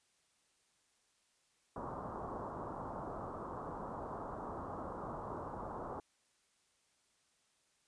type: low-pass noise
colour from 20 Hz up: white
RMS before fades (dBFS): -44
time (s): 1.76-6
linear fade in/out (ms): 2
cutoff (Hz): 1200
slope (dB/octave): 48
effects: white hiss -75 dBFS RMS until 7.87 s + resampled to 22050 Hz